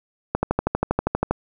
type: click train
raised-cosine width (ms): 1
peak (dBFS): -5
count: 13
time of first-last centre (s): 0.35-1.31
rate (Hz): 12.5
effects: none